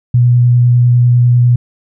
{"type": "tone with vibrato", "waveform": "sine", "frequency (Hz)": 122, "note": "B2", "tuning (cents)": -21, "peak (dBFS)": -5, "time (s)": [0.14, 1.56], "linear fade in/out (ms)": 5, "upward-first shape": "sine", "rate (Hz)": 10, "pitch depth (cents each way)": 10, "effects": []}